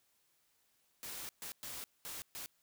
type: noise bursts at uneven times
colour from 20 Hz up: white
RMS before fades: -45 dBFS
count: 5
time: 1.03-1.29 / 1.42-1.52 / 1.63-1.84 / 2.05-2.22 / 2.35-2.46 s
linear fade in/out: 0 ms
effects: white hiss -75 dBFS RMS until 2.62 s